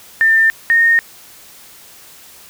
sine tone pair in turn, 1796 / 1843.3 Hz, A6 / A#6, +35 / -20 cents, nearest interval unison, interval 45 cents, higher second, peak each -8 dBFS, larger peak neither, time 0.21-0.5 / 0.7-0.99 s, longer neither, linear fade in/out 0 ms, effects white hiss -41 dBFS RMS until 2.49 s

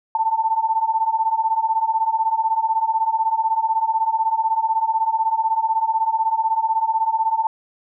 sine beating tone pair, 880 / 896 Hz, A5 / A5, 0 / +31 cents, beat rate 16 Hz, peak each -21 / -19 dBFS, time 0.15-7.47 s, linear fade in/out 2 ms, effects none

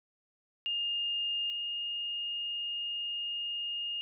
sine tone pair in turn, 2826 / 2839 Hz, F7 / F7, +20 / +28 cents, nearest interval unison, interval 8 cents, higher second, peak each -30 / -33 dBFS, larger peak first, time 0.66-1.5 / 1.5-4.01 s, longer second, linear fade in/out 0 ms, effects none

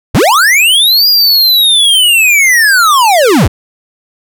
square linear two-way sweep, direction up then down, 46.25 to 4900 to 46.25 Hz, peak -5 dBFS, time 0.14-3.48 s, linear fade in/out 10 ms, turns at 1.08 s, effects none

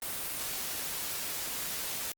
white noise, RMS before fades -36 dBFS, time 0.02-2.12 s, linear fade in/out 2 ms, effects Opus 32 kbps

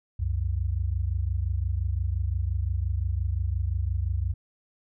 sine tone pair together, 65.94 / 91.7 Hz, C2 / F#2, +14 / -15 cents, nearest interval tritone, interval 571 cents, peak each -27 dBFS, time 0.19-4.34 s, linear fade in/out 10 ms, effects none

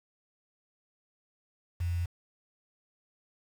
sine tone with quantisation, 86.6 Hz, F2, 14 cents flat, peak -28 dBFS, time 1.8-2.06 s, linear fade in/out 10 ms, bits 8, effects none

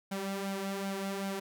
sawtooth tone with flanger, 195.7 Hz, G3, 3 cents flat, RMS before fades -36 dBFS, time 0.11-1.4 s, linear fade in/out 10 ms, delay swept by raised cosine 1.3 to 3.7 ms, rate 2.6 Hz, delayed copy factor +0.6, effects none

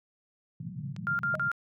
pink band-pass noise, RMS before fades -39 dBFS, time 0.6-1.49 s, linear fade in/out 2 ms, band 120 to 190 Hz, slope 48 dB/octave
click, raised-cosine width 0.2 ms, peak -29 dBFS, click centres 0.964 s
sine tone bursts, 1396.9 Hz, F6, in tune, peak -26 dBFS, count 3, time 1.07-1.516 s, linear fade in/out 0 ms, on 120 ms, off 43 ms
sine tone with exponential decay, 622.3 Hz, D#5, in tune, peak -29 dBFS, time 1.34-1.45 s, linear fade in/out 0 ms, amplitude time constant 23 ms
effects none

